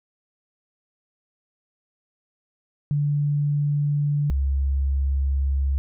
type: tone pair in turn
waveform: sine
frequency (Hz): 145.6 / 68.5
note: D3 / C#2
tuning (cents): -15 / -20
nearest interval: octave + minor second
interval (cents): 1305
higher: first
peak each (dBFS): -19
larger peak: neither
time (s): 2.91-4.3 / 4.3-5.78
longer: second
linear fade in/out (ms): 0
effects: none